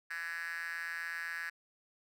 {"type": "tone with high-pass filter", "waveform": "5% pulse", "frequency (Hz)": 167.7, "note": "E3", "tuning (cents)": 30, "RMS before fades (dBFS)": -40, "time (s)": [0.1, 1.5], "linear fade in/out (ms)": 10, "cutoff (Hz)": 1700, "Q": 7.4, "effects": []}